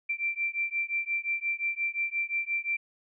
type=beating tone pair; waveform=sine; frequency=2349 / 2354.7 Hz; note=D7 / D7; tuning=0 / +4 cents; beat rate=5.7 Hz; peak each=-31 dBFS; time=0.09-2.77 s; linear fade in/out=10 ms; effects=none